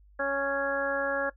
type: harmonic tone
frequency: 277.2 Hz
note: C#4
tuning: in tune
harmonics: 1 / 2 / 3 / 4 / 5 / 6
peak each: -39 / -29 / -38 / -38 / -34 / -31 dBFS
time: 0.19-1.3 s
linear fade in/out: 10 ms
effects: noise-tail reverb RT60 0.1 s tail -18 dB re dry + added 50 Hz sine -54 dBFS peak until 1.36 s